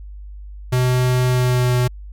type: tone with pitch glide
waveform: square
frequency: 126.1 to 124.22 Hz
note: B2 to B2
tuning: +36 to +10 cents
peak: -15 dBFS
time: 0.72-1.88 s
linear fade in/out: 10 ms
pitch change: -26 cents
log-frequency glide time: 1.28-1.74 s
effects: added 50 Hz sine -32 dBFS peak until 2.12 s